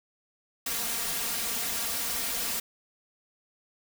white noise with comb filter, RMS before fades -31 dBFS, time 0.66-2.6 s, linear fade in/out 5 ms, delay 4.3 ms, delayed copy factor +0.8, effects none

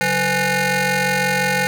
15% pulse ring-modulated tone, 324.9 Hz, E4, 25 cents flat, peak -7 dBFS, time 0.01-1.67 s, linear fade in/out 0 ms, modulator 1160 Hz, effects none

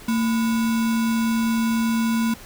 sine tone with sample-and-hold, 227.4 Hz, A#3, 43 cents flat, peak -18 dBFS, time 0.08-2.34 s, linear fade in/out 5 ms, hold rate 1225 Hz, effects pink hiss -43 dBFS RMS until 2.45 s

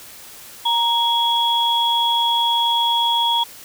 sine tone pair together, 935 / 3338 Hz, A#5 / G#7, +5 / +8 cents, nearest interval octave + minor seventh, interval 2203 cents, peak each -18 dBFS, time 0.65-3.44 s, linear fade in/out 10 ms, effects white hiss -40 dBFS RMS until 3.64 s

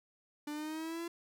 45% pulse exponential sweep, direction up, 293.9 to 341.9 Hz, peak -38 dBFS, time 0.47-1.08 s, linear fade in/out 5 ms, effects none

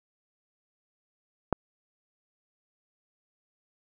click, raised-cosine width 1 ms, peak -9 dBFS, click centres 1.527 s, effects none

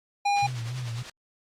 square tone, 810 Hz, G#5, 43 cents flat, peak -22 dBFS, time 0.25-0.47 s, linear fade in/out 10 ms
white noise with tremolo, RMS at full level -36 dBFS, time 0.36-1.1 s, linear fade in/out 5 ms, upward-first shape triangle, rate 10 Hz, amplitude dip 60%
sine tone with vibrato, 121.3 Hz, B2, 31 cents flat, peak -30 dBFS, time 0.42-1.03 s, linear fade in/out 10 ms, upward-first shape sine, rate 3.5 Hz, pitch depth 96 cents each way
effects low-pass 5000 Hz 12 dB/octave + Opus 48 kbps

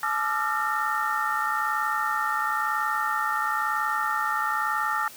sine tone cluster, 860 / 1190 / 1328 / 1389 / 1826 Hz, A5 / D6 / E6 / F6 / A#6, -40 / +22 / +12 / -10 / -36 cents, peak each -30 dBFS, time 0.03-5.08 s, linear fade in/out 2 ms, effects white hiss -45 dBFS RMS until 5.16 s + high-pass 60 Hz 12 dB/octave

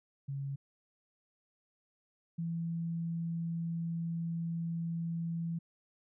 sine tone pair in turn, 138.59 / 167.03 Hz, C#3 / E3, 0 / +23 cents, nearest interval minor third, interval 323 cents, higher second, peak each -35 / -33 dBFS, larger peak second, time 0.28-0.56 / 2.38-5.59 s, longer second, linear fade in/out 10 ms, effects none

